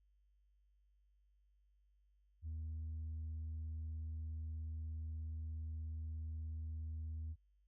sine tone, 79.2 Hz, D#2, 31 cents sharp, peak -39 dBFS, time 2.42-7.36 s, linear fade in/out 50 ms, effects tanh soft clip ceiling -40 dBFS + added 50 Hz sine -70 dBFS peak until 7.67 s

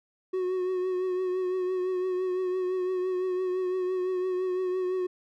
triangle tone with vibrato, 368.4 Hz, F#4, 7 cents flat, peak -24 dBFS, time 0.33-5.07 s, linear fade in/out 10 ms, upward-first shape triangle, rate 5.9 Hz, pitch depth 37 cents each way, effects none

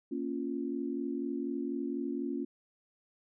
sine chord, Bb minor, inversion none, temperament equal, 233.1 / 277.2 / 349.2 Hz, Bb3 / Db4 / F4, 0 / 0 / 0 cents, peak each -38 / -35 / -38 dBFS, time 0.11-2.45 s, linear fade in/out 10 ms, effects none

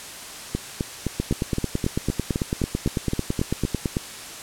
two click trains, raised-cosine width 3 ms, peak -10 / -9 dBFS, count 13 / 26, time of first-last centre 0.55-3.651 / 1.2-3.969 s, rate 3.87 / 9.03 Hz, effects white hiss -37 dBFS RMS until 4.42 s + low-pass 10000 Hz 12 dB/octave

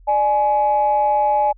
sine tone pair together, 595.9 / 841 Hz, D5 / G#5, +25 / +22 cents, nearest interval tritone, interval 597 cents, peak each -19 / -14 dBFS, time 0.07-1.53 s, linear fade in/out 20 ms, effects tanh soft clip ceiling -8 dBFS + added 42 Hz sine -43 dBFS peak until 1.57 s

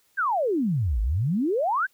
sine exponential two-way sweep, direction down then up, 1661.2 to 49.7 to 1661.2 Hz, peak -21 dBFS, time 0.17-1.87 s, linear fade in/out 20 ms, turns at 1.01 s, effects white hiss -65 dBFS RMS until 1.93 s

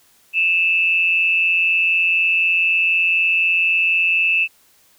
sine tone with amplitude modulation, 2637 Hz, E7, in tune, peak -11 dBFS, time 0.33-4.48 s, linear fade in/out 50 ms, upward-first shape sine, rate 176 Hz, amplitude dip 60%, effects white hiss -55 dBFS RMS until 4.98 s

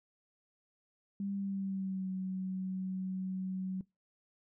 sine tone with pitch glide, 198.5 to 187.58 Hz, G3 to F#3, +22 to +24 cents, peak -34 dBFS, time 1.2-3.81 s, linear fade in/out 2 ms, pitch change -98 cents, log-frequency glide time 1.34-2.1 s, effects noise-tail reverb RT60 0.2 s tail -22 dB re dry

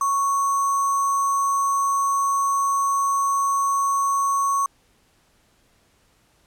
sine tone with sample-and-hold, 1108.7 Hz, C#6, in tune, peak -18 dBFS, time 0.01-4.66 s, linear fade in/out 2 ms, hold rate 7350 Hz, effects pink hiss -61 dBFS RMS until 6.46 s + low-pass 12000 Hz 12 dB/octave

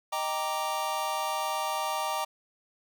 square chord, Eb major seventh, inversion none, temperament equal, 622.3 / 784 / 932.3 / 1174.7 Hz, Eb5 / G5 / Bb5 / D6, 0 / 0 / 0 / 0 cents, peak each -37 / -35 / -34 / -35 dBFS, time 0.12-2.25 s, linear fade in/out 10 ms, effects 11-bit

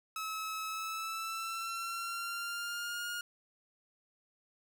sawtooth tone with pitch glide, 1293 to 1426.4 Hz, E6 to F6, -34 to +36 cents, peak -33 dBFS, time 0.16-3.21 s, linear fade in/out 2 ms, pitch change +170 cents, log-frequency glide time 0.67-3.07 s, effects 11-bit

